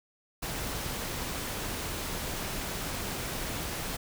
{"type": "noise", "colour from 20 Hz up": "pink", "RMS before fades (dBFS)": -35, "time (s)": [0.42, 3.97], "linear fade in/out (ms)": 10, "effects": []}